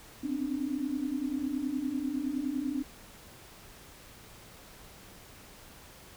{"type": "tone cluster", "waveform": "sine", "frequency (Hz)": [255.9, 265.7, 297], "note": ["C4", "C4", "D4"], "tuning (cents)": [-38, 27, 20], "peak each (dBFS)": [-37, -34, -33], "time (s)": [0.23, 2.83], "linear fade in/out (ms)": 10, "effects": ["pink hiss -52 dBFS RMS until 6.16 s"]}